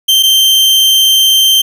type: tone pair in turn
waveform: 40% pulse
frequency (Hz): 3136 / 3136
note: G7 / G7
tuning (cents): 0 / 0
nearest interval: unison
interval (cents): 0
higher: neither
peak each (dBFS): -5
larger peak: neither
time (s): 0.08-0.23 / 0.23-1.62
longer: second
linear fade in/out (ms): 10
effects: none